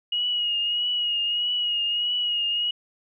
sine tone with vibrato, 2888 Hz, F#7, 43 cents flat, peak -22 dBFS, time 0.12-2.71 s, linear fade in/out 5 ms, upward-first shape triangle, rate 1.6 Hz, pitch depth 40 cents each way, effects none

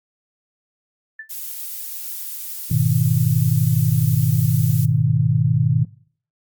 sine tone with exponential decay, 1760 Hz, A6, in tune, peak -28 dBFS, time 1.19-1.33 s, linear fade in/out 5 ms, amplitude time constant 29 ms
violet noise, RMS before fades -30 dBFS, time 1.29-4.86 s, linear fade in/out 20 ms
sine chord, G# minor, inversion none, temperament equal, 103.83 / 123.47 / 155.56 Hz, G#2 / B2 / D#3, 0 / 0 / 0 cents, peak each -22 / -18 / -18 dBFS, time 2.71-5.85 s, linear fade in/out 5 ms
effects noise-tail reverb RT60 0.5 s tail -20 dB re dry + Opus 48 kbps

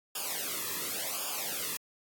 white noise with flanger, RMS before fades -35 dBFS, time 0.15-1.77 s, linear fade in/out 5 ms, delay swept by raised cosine 0.49 to 1.37 ms, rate 0.91 Hz, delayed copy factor -1, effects AAC 64 kbps

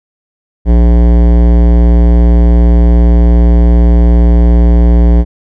sine tone with hard clipping, 58.7 Hz, A#1, 13 cents sharp, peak -5 dBFS, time 0.65-5.25 s, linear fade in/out 50 ms, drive 17 dB, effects none

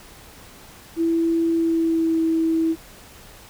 sine tone with pitch glide, 331.2 to 325.1 Hz, E4 to E4, +8 to -24 cents, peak -17 dBFS, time 0.96-2.76 s, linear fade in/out 50 ms, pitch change -32 cents, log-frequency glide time 1.52-2.2 s, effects pink hiss -45 dBFS RMS until 3.49 s

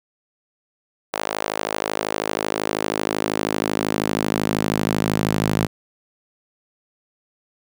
sawtooth tone with high-pass filter sweep, 52.8 Hz, G#1, 29 cents sharp, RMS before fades -23 dBFS, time 1.13-5.67 s, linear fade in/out 10 ms, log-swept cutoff 620 to 150 Hz, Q 1.3, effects none

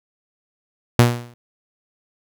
sawtooth tone with exponential decay, 120.1 Hz, B2, 48 cents flat, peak -3 dBFS, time 0.99-1.34 s, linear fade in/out 0 ms, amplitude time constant 74 ms, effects none

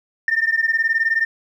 sine beating tone pair, 1800 / 1819 Hz, A6 / A#6, +39 / -43 cents, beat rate 19 Hz, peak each -18 dBFS, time 0.28-1.25 s, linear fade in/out 2 ms, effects tanh soft clip ceiling -10 dBFS + 9-bit

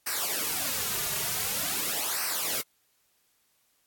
white noise with flanger, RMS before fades -30 dBFS, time 0.06-2.62 s, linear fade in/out 10 ms, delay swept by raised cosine 0.28 to 3.88 ms, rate 0.46 Hz, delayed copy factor -0.75, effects white hiss -70 dBFS RMS until 3.86 s + AAC 64 kbps

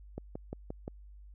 click train, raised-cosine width 2 ms, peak -25 dBFS, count 5, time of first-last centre 0.18-0.879 s, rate 5.72 Hz, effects added 50 Hz sine -49 dBFS peak until 1.34 s

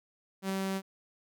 sawtooth tone with ADSR envelope, 192.5 Hz, G3, 31 cents flat, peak -25 dBFS, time 0.42-0.82 s, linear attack 77 ms, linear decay 3 ms, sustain -2 dB, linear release 54 ms, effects none

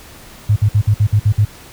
sine tone bursts, 104.7 Hz, G#2, 15 cents sharp, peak -8 dBFS, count 8, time 0.49-1.452 s, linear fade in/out 10 ms, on 73 ms, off 54 ms, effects pink hiss -39 dBFS RMS until 1.72 s

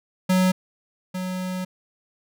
square tone pair in turn, 185 / 184.3 Hz, F#3 / F#3, 0 / -7 cents, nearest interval unison, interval 7 cents, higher first, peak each -17 / -27 dBFS, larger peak first, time 0.29-0.52 / 1.14-1.65 s, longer second, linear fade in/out 10 ms, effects none

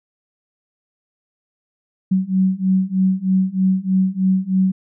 sine beating tone pair, 186.8 / 190 Hz, F#3 / F#3, +17 / +46 cents, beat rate 3.2 Hz, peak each -18 / -17 dBFS, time 2.11-4.72 s, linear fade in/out 10 ms, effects none

